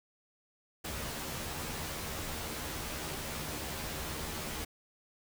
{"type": "noise with comb filter", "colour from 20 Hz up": "pink", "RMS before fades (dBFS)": -39, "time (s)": [0.84, 4.65], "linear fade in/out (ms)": 10, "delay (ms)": 13, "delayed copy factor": 0.75, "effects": []}